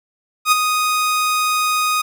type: tone with ADSR envelope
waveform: sawtooth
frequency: 1244.5 Hz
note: D#6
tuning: in tune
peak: -5 dBFS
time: 0.45-2.02 s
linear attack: 69 ms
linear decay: 18 ms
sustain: -7 dB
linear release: 11 ms
effects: none